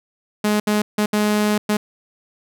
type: tone bursts at uneven times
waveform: sawtooth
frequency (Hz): 210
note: G#3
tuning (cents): +19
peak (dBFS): -12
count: 5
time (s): 0.44-0.6 / 0.67-0.82 / 0.98-1.06 / 1.13-1.58 / 1.69-1.77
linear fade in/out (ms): 5
effects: none